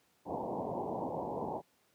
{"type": "low-pass noise", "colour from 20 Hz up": "white", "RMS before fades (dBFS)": -37, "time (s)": [0.25, 1.62], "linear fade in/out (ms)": 50, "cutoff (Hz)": 970, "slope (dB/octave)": 96, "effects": ["pink hiss -71 dBFS RMS until 1.94 s", "high-pass 150 Hz 12 dB/octave"]}